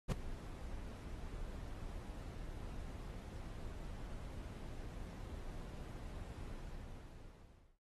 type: noise with ADSR envelope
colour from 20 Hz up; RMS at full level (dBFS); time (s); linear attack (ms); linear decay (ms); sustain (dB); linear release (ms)
brown; -30; 0.08-7.79; 41; 6; -17; 1300
effects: noise-tail reverb RT60 0.1 s tail -26 dB re dry + AAC 32 kbps